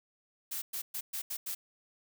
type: noise bursts at uneven times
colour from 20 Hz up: blue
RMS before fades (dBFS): -37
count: 6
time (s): 0.51-0.62 / 0.73-0.82 / 0.94-1.01 / 1.13-1.22 / 1.3-1.37 / 1.46-1.55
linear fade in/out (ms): 10
effects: none